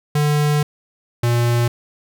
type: tone pair in turn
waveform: square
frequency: 148.3 / 119.2 Hz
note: D3 / A#2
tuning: +17 / +39 cents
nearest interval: major third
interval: 378 cents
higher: first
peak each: -15 dBFS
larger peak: neither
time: 0.15-0.63 / 1.23-1.68 s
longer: first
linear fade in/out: 5 ms
effects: none